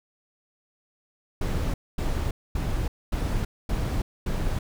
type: noise bursts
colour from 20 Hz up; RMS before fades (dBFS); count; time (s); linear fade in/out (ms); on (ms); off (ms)
brown; -26; 6; 1.41-4.59; 5; 330; 240
effects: none